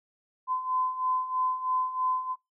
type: beating tone pair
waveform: sine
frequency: 1020 / 1023.1 Hz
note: C6 / C6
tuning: -44 / -39 cents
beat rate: 3.1 Hz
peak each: -32 / -27 dBFS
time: 0.47-2.36 s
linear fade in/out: 50 ms
effects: noise-tail reverb RT60 0.2 s tail -25 dB re dry